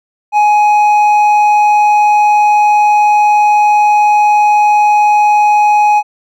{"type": "tone with hard clipping", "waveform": "sine", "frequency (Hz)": 837, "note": "G#5", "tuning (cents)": 13, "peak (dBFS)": -7, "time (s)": [0.32, 6.03], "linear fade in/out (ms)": 50, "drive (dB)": 5, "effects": []}